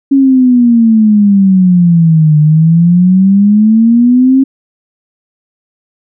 sine exponential two-way sweep, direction down then up, 277.2 to 150 to 270.8 Hz, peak -3 dBFS, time 0.11-4.44 s, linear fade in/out 10 ms, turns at 2.39 s, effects none

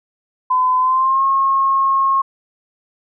sine tone with pitch glide, 1016 to 1082.7 Hz, B5 to C#6, +49 to -41 cents, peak -12 dBFS, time 0.5-2.22 s, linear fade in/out 10 ms, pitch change +110 cents, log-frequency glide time 0.79-1.24 s, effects none

